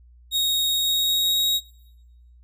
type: tone with pitch glide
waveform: 40% pulse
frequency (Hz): 3757 to 3790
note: A#7 to A#7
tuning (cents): +13 to +28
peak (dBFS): -18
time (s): 0.31-1.61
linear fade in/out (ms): 50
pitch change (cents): +15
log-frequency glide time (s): 0.73-1.5
effects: noise-tail reverb RT60 1.0 s tail -23 dB re dry + added 60 Hz sine -48 dBFS peak until 2.43 s